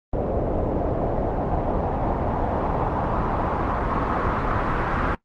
pink noise with low-pass filter sweep, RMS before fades -23 dBFS, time 0.13-5.15 s, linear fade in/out 2 ms, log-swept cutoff 550 to 1400 Hz, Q 2.1, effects noise-tail reverb RT60 0.1 s tail -18 dB re dry + Opus 24 kbps

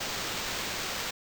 violet noise with sample-and-hold, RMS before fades -34 dBFS, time 0-1.11 s, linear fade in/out 10 ms, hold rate 11025 Hz, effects none

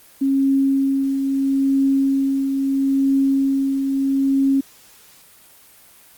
sine tone with tremolo, 272.1 Hz, C#4, 32 cents flat, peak -13 dBFS, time 0.21-4.61 s, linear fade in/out 10 ms, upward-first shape triangle, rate 0.76 Hz, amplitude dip 45%, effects white hiss -48 dBFS RMS until 6.17 s + Opus 24 kbps

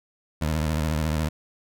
20% pulse tone with vibrato, 77.78 Hz, D#2, in tune, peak -18 dBFS, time 0.41-1.29 s, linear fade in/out 10 ms, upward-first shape sine, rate 14 Hz, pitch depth 94 cents each way, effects none

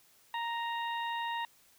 harmonic tone, 932.3 Hz, A#5, in tune, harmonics 1 / 2 / 3 / 4, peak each -34 / -40 / -44 / -46 dBFS, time 0.34-1.45 s, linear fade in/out 2 ms, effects white hiss -64 dBFS RMS until 1.78 s

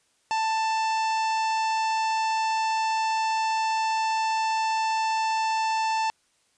harmonic tone, 885 Hz, A5, 10 cents sharp, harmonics 1 / 2 / 3 / 4 / 5 / 6 / 7 / 8 / 9, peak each -23 / -37 / -34 / -44 / -40 / -40 / -46 / -47 / -52 dBFS, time 0.31-6.1 s, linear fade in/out 0 ms, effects white hiss -67 dBFS RMS until 6.57 s + resampled to 22050 Hz

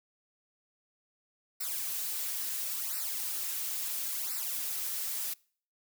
blue noise with flanger, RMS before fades -35 dBFS, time 1.6-5.34 s, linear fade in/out 10 ms, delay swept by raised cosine 0.3 to 5.8 ms, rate 0.73 Hz, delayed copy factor -0.85, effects noise-tail reverb RT60 0.5 s tail -25 dB re dry

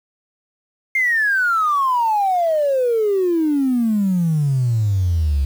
triangle exponential sweep, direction down, 2133 to 66.6 Hz, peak -11 dBFS, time 0.95-5.45 s, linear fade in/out 5 ms, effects tanh soft clip ceiling -12 dBFS + 7-bit

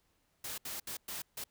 white noise bursts at uneven times, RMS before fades -41 dBFS, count 5, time 0.44-0.58 / 0.65-0.8 / 0.87-0.97 / 1.08-1.22 / 1.37-1.44 s, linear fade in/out 5 ms, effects pink hiss -75 dBFS RMS until 1.5 s

